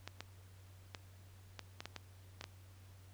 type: clicks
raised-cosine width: 0.2 ms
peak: -26 dBFS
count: 9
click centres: 0.076 / 0.206 / 0.948 / 1.593 / 1.805 / 1.856 / 1.963 / 2.411 / 2.441 s
effects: added 94 Hz sine -56 dBFS peak until 3.13 s + pink hiss -66 dBFS RMS until 3.13 s